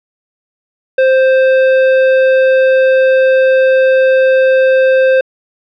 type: tone with hard clipping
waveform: sine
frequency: 524 Hz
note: C5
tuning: 2 cents sharp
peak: -8 dBFS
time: 0.98-5.21 s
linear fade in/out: 5 ms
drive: 12 dB
effects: low-pass 3000 Hz 12 dB/octave